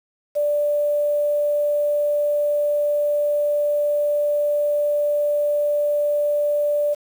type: tone with quantisation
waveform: sine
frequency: 587.3 Hz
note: D5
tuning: in tune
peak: -17 dBFS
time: 0.35-6.95 s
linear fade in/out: 20 ms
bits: 7
effects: none